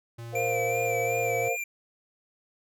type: tone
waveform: square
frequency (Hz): 116.54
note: A#2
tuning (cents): 0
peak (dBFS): -38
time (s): 0.18-1.49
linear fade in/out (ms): 10
type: chord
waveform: sine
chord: Bb suspended second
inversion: none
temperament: equal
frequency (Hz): 466.2 / 523.3 / 698.5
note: Bb4 / C5 / F5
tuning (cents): 0 / 0 / 0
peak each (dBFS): -30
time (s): 0.32-1.57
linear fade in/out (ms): 50
type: tone with vibrato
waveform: square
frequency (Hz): 2349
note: D7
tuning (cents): 0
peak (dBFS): -31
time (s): 0.35-1.64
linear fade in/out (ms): 5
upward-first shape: sine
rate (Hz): 2.7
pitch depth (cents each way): 42
effects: none